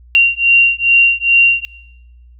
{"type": "beating tone pair", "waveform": "sine", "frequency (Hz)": [2761, 2763.4], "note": ["F7", "F7"], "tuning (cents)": [-20, -19], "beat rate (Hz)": 2.4, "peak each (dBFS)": -11, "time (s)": [0.15, 1.65], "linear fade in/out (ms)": 0, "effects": ["noise-tail reverb RT60 1.0 s tail -22 dB re dry", "added 60 Hz sine -39 dBFS peak until 2.39 s"]}